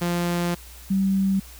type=tone pair in turn; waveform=sawtooth / sine; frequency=173.8 / 193.51 Hz; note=F3 / G3; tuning=-8 / -22 cents; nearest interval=major second; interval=186 cents; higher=second; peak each=-18 dBFS; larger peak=neither; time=0.01-0.55 / 0.9-1.4 s; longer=first; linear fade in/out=10 ms; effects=added 60 Hz sine -43 dBFS peak until 1.59 s + white hiss -46 dBFS RMS until 1.59 s